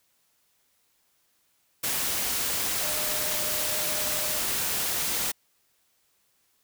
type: tone in noise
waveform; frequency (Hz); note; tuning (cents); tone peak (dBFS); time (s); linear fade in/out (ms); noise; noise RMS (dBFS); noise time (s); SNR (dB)
sine; 609; D#5; -37; -38; 2.82-4.4; 10; white; -28; 1.83-5.32; -13
effects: white hiss -69 dBFS RMS until 6.63 s